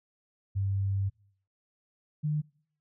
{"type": "tone pair in turn", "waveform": "sine", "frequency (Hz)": [98, 150.95], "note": ["G2", "D3"], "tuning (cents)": [0, 48], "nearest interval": "perfect fifth", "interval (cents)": 748, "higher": "second", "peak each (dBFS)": -26, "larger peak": "neither", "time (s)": [[0.55, 1.1], [2.23, 2.42]], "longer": "first", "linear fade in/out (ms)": 20, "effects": ["noise-tail reverb RT60 0.6 s tail -25 dB re dry"]}